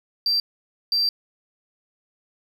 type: tone bursts at uneven times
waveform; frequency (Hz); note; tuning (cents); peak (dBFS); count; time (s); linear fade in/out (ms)
triangle; 4699; D8; 0; -16; 2; 0.26-0.4 / 0.92-1.09; 2
effects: tanh soft clip ceiling -14 dBFS + 9-bit